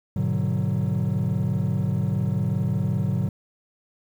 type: chord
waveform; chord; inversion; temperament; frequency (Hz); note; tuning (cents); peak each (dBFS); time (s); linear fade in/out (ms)
triangle; G# half-diminished seventh; none; just; 103.83 / 124.59 / 149.51 / 186.89; G#2 / B2 / D3 / F#3; 0 / +16 / +31 / +18; -24; 0.16-3.29; 5
effects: tanh soft clip ceiling -14 dBFS + 9-bit